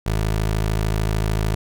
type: tone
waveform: 20% pulse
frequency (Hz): 53.4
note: G#1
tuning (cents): +49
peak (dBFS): -14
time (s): 0.06-1.55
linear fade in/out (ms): 5
effects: none